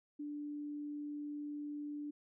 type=tone; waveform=sine; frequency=293.7 Hz; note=D4; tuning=in tune; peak=-40 dBFS; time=0.19-2.11 s; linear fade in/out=10 ms; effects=none